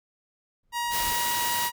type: noise with exponential growth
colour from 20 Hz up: brown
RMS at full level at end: -34 dBFS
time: 0.63-1.14 s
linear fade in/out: 5 ms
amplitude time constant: 110 ms
type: tone with pitch glide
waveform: sawtooth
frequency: 950 to 955.5 Hz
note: A#5 to A#5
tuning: +33 to +43 cents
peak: -23 dBFS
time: 0.72-1.72 s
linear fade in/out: 50 ms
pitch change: +10 cents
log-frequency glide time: 0.82-1.31 s
type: noise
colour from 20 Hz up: white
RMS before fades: -30 dBFS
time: 0.9-1.71 s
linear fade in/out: 50 ms
effects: none